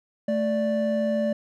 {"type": "tone pair together", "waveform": "triangle", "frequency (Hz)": [220, 586.4], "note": ["A3", "D5"], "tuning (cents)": [0, -3], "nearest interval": "octave + perfect fourth", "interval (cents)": 1697, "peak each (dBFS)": [-23, -22], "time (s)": [0.28, 1.33], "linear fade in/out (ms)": 5, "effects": []}